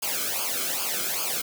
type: noise with flanger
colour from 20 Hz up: white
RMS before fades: -28 dBFS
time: 0.02-1.42 s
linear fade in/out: 10 ms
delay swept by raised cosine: 0.52 to 1.11 ms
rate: 2.5 Hz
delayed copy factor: -0.85
effects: none